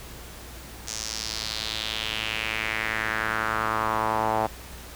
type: tone with band-pass filter sweep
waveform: sawtooth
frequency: 110 Hz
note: A2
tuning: in tune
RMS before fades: -28 dBFS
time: 0.87-4.47 s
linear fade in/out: 10 ms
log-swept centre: 6400 to 780 Hz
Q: 3
effects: added 60 Hz sine -44 dBFS peak until 4.95 s + pink hiss -43 dBFS RMS until 4.95 s